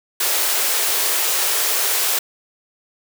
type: high-pass noise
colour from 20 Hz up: white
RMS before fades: -19 dBFS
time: 0.2-2.19 s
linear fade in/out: 5 ms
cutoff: 350 Hz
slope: 48 dB/octave
effects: none